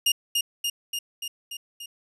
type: tone with echo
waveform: sawtooth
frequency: 2834 Hz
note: F7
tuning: 25 cents sharp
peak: -15 dBFS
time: 0.06-0.12 s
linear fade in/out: 5 ms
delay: 290 ms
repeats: 6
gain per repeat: -3 dB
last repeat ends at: 1.86 s
effects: resampled to 32000 Hz